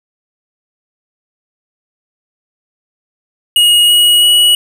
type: tone with pitch steps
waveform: square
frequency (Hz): 2881 / 2903 / 2925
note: F#7 / F#7 / F#7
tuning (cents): -47 / -34 / -21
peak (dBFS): -6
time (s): 3.56-4.55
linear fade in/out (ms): 2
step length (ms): 330
effects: 8-bit